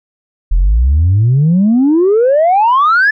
sine exponential sweep, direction up, 39.03 to 1760 Hz, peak -5 dBFS, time 0.51-3.11 s, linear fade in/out 10 ms, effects tanh soft clip ceiling -4 dBFS

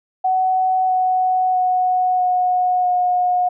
sine tone with pitch steps, 748 / 741.5 / 735.1 / 728.8 / 722.5 Hz, F#5 / F#5 / F#5 / F#5 / F#5, +19 / +4 / -11 / -26 / -41 cents, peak -14 dBFS, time 0.24-3.49 s, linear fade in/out 10 ms, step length 650 ms, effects none

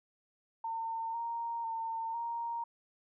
sine tone with pitch steps, 907 / 930 / 906 / 933 Hz, A#5 / A#5 / A#5 / A#5, -48 / -4 / -50 / +1 cents, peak -34 dBFS, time 0.64-2.64 s, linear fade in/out 5 ms, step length 500 ms, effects none

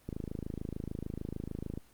click train, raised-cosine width 3 ms, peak -24 dBFS, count 46, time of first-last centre 0.09-1.775 s, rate 26.7 Hz, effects pink hiss -63 dBFS RMS until 1.93 s + Opus 24 kbps

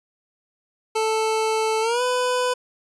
25% pulse tone with pitch glide, 440 to 499.6 Hz, A4 to B4, 0 to +20 cents, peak -16 dBFS, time 0.95-2.54 s, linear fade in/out 10 ms, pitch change +220 cents, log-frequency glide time 1.81-2.02 s, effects resampled to 24000 Hz

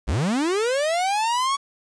45% pulse linear sweep, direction up, 46 to 1130 Hz, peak -20 dBFS, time 0.07-1.57 s, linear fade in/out 20 ms, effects resampled to 22050 Hz + 8-bit

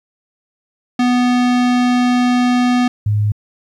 square / sine tone pair in turn, 246.9 / 104.86 Hz, B3 / G#2, 0 / +17 cents, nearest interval octave + minor third, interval 1483 cents, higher first, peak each -12 dBFS, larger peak neither, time 0.99-2.88 / 3.06-3.32 s, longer first, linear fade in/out 5 ms, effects low-pass 5000 Hz 12 dB/octave + 9-bit

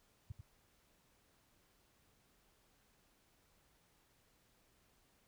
sine tone with echo, 100 Hz, G2, 35 cents sharp, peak -40 dBFS, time 0.3-0.32 s, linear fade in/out 5 ms, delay 90 ms, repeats 1, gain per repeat -6 dB, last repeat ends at 0.41 s, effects pink hiss -73 dBFS RMS until 5.27 s

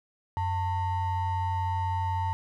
triangle ring-modulated tone, 495 Hz, B4, 4 cents sharp, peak -21 dBFS, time 0.37-2.33 s, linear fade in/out 0 ms, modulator 403 Hz, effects none

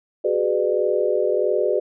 sine chord, G# half-diminished seventh, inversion third, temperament just, 373.8 / 415.3 / 498.4 / 598 Hz, F#4 / G#4 / B4 / D5, +18 / 0 / +16 / +31 cents, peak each -23 dBFS, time 0.24-1.8 s, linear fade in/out 10 ms, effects none

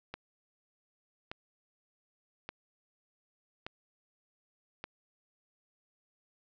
click train, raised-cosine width 0.3 ms, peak -23 dBFS, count 5, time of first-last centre 0.14-4.84 s, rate 0.851 Hz, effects low-pass 5000 Hz 12 dB/octave

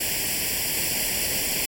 white noise with comb filter, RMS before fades -25 dBFS, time 0-1.66 s, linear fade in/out 10 ms, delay 0.39 ms, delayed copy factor +0.9, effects AAC 64 kbps

